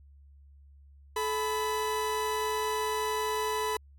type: tone pair together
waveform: 40% pulse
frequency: 431.2 / 994 Hz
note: A4 / B5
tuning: -35 / +11 cents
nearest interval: octave + major second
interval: 1446 cents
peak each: -31 / -30 dBFS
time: 1.16-3.77 s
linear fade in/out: 5 ms
effects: added 70 Hz sine -52 dBFS peak until 3.98 s + AAC 64 kbps